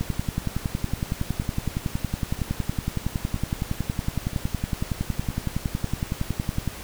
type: two click trains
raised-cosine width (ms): 5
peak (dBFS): -12 / -21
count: 73 / 5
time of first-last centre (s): 0.01-6.677 / 1.42-5.303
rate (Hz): 10.8 / 1.03
effects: pink hiss -39 dBFS RMS until 6.83 s